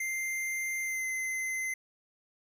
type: tone with pitch glide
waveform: square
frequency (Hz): 2093 to 2059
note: C7 to C7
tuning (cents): 0 to -28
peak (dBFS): -32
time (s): 0-1.74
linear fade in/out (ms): 5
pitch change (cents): -28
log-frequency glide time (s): 0.81-1.06
effects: none